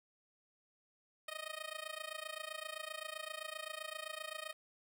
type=tone with amplitude modulation; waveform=10% pulse; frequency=622.3 Hz; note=D#5; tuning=in tune; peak=-31 dBFS; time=1.28-4.53 s; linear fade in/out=5 ms; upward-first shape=sine; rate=27.7 Hz; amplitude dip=90%; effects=none